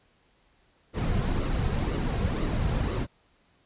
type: noise with flanger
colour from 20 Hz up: brown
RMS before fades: -27 dBFS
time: 0.93-3.07 s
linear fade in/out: 50 ms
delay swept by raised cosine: 1.2 to 3.5 ms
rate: 2 Hz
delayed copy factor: -0.5
effects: pink hiss -65 dBFS RMS until 3.65 s + resampled to 8000 Hz